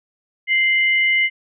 sine tone pair together, 2088 / 2953 Hz, C7 / F#7, -4 / -4 cents, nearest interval tritone, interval 600 cents, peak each -14 / -24 dBFS, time 0.47-1.3 s, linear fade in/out 50 ms, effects none

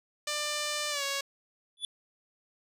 5% pulse tone with pitch glide, 595 to 555.2 Hz, D5 to C#5, +22 to +3 cents, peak -19 dBFS, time 0.27-1.21 s, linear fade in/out 5 ms, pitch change -119 cents, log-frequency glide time 0.9-1.03 s
square tone with exponential growth, 3456 Hz, A7, 32 cents flat, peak -28 dBFS, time 1.77-1.85 s, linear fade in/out 1 ms, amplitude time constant 16 ms
effects resampled to 32000 Hz

